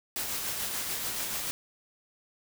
white noise with tremolo, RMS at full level -32 dBFS, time 0.16-1.51 s, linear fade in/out 0 ms, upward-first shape triangle, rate 6.9 Hz, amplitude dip 35%, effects none

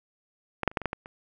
clicks, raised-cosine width 0.5 ms, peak -13 / -6 / -30 / -10 / -21 / -11 / -16 / -27 dBFS, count 8, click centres 0.633 / 0.677 / 0.715 / 0.772 / 0.817 / 0.857 / 0.931 / 1.059 s, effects none

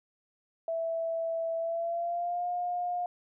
sine tone with pitch glide, 659.3 to 710.7 Hz, E5 to F5, 0 to +30 cents, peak -29 dBFS, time 0.68-3.06 s, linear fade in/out 2 ms, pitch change +130 cents, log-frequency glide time 1.57-2.47 s, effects none

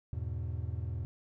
triangle chord, E major, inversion none, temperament equal, 82.41 / 103.83 / 123.47 Hz, E2 / G#2 / B2, 0 / 0 / 0 cents, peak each -35 / -37 / -38 dBFS, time 0.13-1.05 s, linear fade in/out 0 ms, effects none

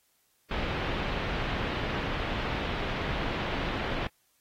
pink low-pass noise, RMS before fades -32 dBFS, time 0.51-4.07 s, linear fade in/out 2 ms, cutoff 3400 Hz, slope 24 dB/octave, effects white hiss -70 dBFS RMS until 4.4 s + AAC 48 kbps

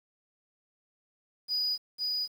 sine tone with echo, 4935 Hz, D#8, 15 cents flat, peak -25 dBFS, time 1.48-1.78 s, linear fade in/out 50 ms, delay 500 ms, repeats 1, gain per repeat -2 dB, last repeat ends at 2.28 s, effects tanh soft clip ceiling -25 dBFS + 9-bit

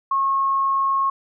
sine tone, 1088 Hz, C#6, 33 cents flat, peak -17 dBFS, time 0.11-1.1 s, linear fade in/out 5 ms, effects none

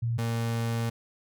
sine / 35% pulse tone pair in turn, 116.54 / 115.6 Hz, A#2 / A#2, 0 / -14 cents, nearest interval unison, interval 14 cents, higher first, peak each -25 dBFS, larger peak neither, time 0.02-0.18 / 0.18-0.9 s, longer second, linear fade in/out 10 ms, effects none

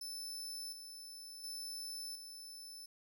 sawtooth tone with tremolo, 5274 Hz, E8, in tune, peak -40 dBFS, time 0.01-2.86 s, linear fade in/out 5 ms, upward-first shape square, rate 0.7 Hz, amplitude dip 50%, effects none

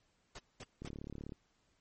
pink noise bursts, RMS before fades -48 dBFS, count 3, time 0.35-0.887 s, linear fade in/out 5 ms, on 39 ms, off 210 ms
click train, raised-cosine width 3 ms, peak -32 dBFS, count 19, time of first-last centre 0.82-1.321 s, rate 35.9 Hz
effects pink hiss -75 dBFS RMS until 1.8 s + MP3 32 kbps

